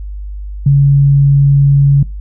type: tone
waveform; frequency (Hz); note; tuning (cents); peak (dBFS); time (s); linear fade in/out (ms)
sine; 140.2; C#3; +20; -4; 0.66-2.03; 5
effects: noise-tail reverb RT60 0.2 s tail -21 dB re dry + added 50 Hz sine -21 dBFS peak until 2.2 s